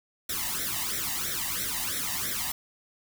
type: noise with flanger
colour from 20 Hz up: white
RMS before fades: -31 dBFS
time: 0.29-2.52 s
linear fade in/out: 5 ms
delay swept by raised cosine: 0.52 to 1.07 ms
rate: 3 Hz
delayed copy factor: +0.9
effects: none